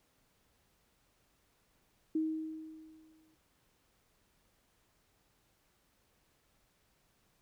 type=tone with exponential decay; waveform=sine; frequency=315.9 Hz; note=D#4; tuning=26 cents sharp; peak=-28 dBFS; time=2.15-3.35 s; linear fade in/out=5 ms; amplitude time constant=260 ms; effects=pink hiss -73 dBFS RMS until 7.41 s